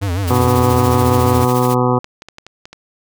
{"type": "tone with vibrato", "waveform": "square", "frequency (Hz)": 92.6, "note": "F#2", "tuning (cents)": 2, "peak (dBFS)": -17, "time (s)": [0.01, 1.46], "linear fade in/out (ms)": 20, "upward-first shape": "sine", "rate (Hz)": 6.4, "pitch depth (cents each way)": 150}
{"type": "noise with tremolo", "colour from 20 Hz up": "white", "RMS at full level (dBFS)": -27, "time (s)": [0.27, 1.75], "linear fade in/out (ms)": 10, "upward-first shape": "sine", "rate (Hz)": 14, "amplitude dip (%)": 60}
{"type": "harmonic tone", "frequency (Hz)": 124.4, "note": "B2", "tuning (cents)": 13, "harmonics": [1, 2, 3, 4, 6, 7, 8, 9, 10], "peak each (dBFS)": [-17, -18, -20, -19, -23, -24, -22, -25, -25], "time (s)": [0.3, 1.99], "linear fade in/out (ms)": 5}
{"type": "clicks", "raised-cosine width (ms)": 0.2, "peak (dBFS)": -18, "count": 7, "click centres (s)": [2.044, 2.221, 2.286, 2.384, 2.466, 2.655, 2.73]}
{"effects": []}